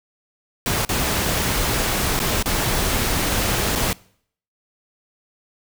pink noise with dropouts, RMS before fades -21 dBFS, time 0.66-3.93 s, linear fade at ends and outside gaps 1 ms, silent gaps 0.85-0.891 / 2.192-2.2 / 2.426-2.458 / 3.753-3.757 s, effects noise-tail reverb RT60 0.6 s tail -23 dB re dry

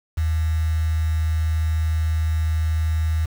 sine tone with quantisation, 79.6 Hz, D#2, 40 cents sharp, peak -18 dBFS, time 0.17-3.26 s, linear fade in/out 10 ms, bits 6, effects none

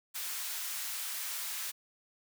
white high-pass noise, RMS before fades -38 dBFS, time 0.14-1.72 s, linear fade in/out 20 ms, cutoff 1100 Hz, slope 12 dB/octave, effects none

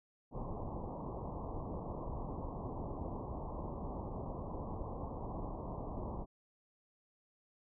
pink low-pass noise, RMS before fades -42 dBFS, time 0.31-6.26 s, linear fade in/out 50 ms, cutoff 1100 Hz, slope 96 dB/octave, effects none

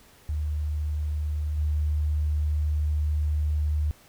sine tone with level steps, 75.4 Hz, D2, 46 cents sharp, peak -25 / -22 dBFS, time 0.29-3.91 s, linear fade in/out 0 ms, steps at 1.57 s, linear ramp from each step 20 ms, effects pink hiss -55 dBFS RMS until 4.08 s

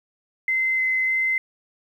sine tone with pitch steps, 2065 / 2051 / 2064 Hz, C7 / C7 / C7, -23 / -35 / -24 cents, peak -19 dBFS, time 0.48-1.38 s, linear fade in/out 2 ms, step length 300 ms, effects 9-bit

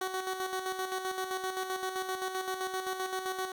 15% pulse tone with tremolo, 375.2 Hz, F#4, 24 cents sharp, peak -25 dBFS, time 0.01-3.52 s, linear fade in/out 5 ms, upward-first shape square, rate 7.7 Hz, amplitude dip 50%, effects none

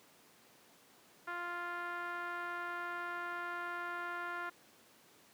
5% pulse tone with low-pass filter, 349.2 Hz, F4, in tune, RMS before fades -41 dBFS, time 1.27-4.5 s, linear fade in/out 10 ms, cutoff 1400 Hz, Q 2.7, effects pink hiss -63 dBFS RMS until 5.33 s + high-pass 200 Hz 12 dB/octave

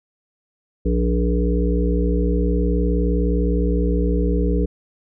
harmonic tone with a mistuned harmonic, 59.5 Hz, A#1, 36 cents sharp, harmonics 1 / 3 / 5 / 7 / 8, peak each -18 / -23 / -25 / -26 / -27 dBFS, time 0.85-4.66 s, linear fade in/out 10 ms, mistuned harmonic 5, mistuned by -29 cents, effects none

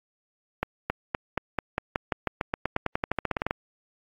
accelerating click train, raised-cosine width 0.5 ms, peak -10 dBFS, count 24, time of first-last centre 0.63-3.509 s, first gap 270 ms, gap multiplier 0.92, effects AAC 32 kbps

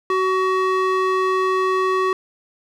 square tone with band-pass filter, 375.5 Hz, F#4, 26 cents sharp, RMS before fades -19 dBFS, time 0.1-2.13 s, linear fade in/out 2 ms, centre 1000 Hz, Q 1.2, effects none

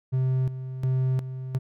triangle tone with tremolo, 130 Hz, C3, 11 cents flat, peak -19 dBFS, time 0.12-1.59 s, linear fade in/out 20 ms, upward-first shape square, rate 1.4 Hz, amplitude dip 70%, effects none

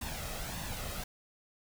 pink noise with flanger, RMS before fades -39 dBFS, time 0.01-1.04 s, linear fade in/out 5 ms, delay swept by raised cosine 1.1 to 1.6 ms, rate 1.7 Hz, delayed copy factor +0.55, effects none

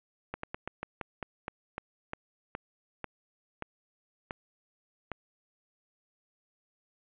slowing click train, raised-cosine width 0.5 ms, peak -20 dBFS, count 15, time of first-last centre 0.34-5.117 s, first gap 94 ms, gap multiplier 1.18, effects resampled to 8000 Hz + 10-bit

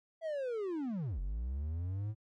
triangle linear two-way sweep, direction down then up, 667 to 43.65 to 110.4 Hz, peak -32 dBFS, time 0.21-2.15 s, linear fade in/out 50 ms, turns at 1.2 s, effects MP3 48 kbps

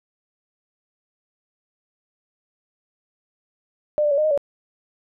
sine tone with pitch steps, 600 / 591 / 562 / 611 / 621 / 569 Hz, D5 / D5 / C#5 / D#5 / D#5 / C#5, +37 / +11 / +24 / -32 / -3 / +45 cents, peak -16 dBFS, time 3.98-4.376 s, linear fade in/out 0 ms, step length 66 ms, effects none

